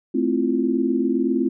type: chord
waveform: sine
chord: F major seventh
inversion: first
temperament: equal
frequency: 220 / 261.6 / 329.6 / 349.2 Hz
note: A3 / C4 / E4 / F4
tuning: 0 / 0 / 0 / 0 cents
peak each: -25 / -21 / -25 / -24 dBFS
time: 0.14-1.49 s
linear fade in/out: 10 ms
effects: none